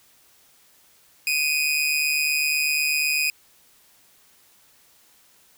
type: tone with amplitude modulation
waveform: sawtooth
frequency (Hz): 2489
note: D#7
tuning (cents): 0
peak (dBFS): -14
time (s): 1.27-3.3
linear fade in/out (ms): 2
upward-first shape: sine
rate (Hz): 148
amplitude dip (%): 65
effects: white hiss -57 dBFS RMS until 5.57 s